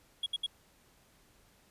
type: tone bursts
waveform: triangle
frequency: 3322 Hz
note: G#7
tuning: in tune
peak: -29 dBFS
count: 3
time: 0.23-0.464 s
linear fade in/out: 5 ms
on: 32 ms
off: 69 ms
effects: pink hiss -65 dBFS RMS until 1.7 s + resampled to 32000 Hz